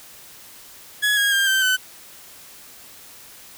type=tone with pitch steps; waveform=30% pulse; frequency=1684 / 1639.8 / 1596.8 / 1555 / 1514.2 Hz; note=G#6 / G#6 / G6 / G6 / F#6; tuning=+24 / -22 / +32 / -14 / +40 cents; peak=-14 dBFS; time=1.02-1.77 s; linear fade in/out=20 ms; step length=150 ms; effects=white hiss -44 dBFS RMS until 3.57 s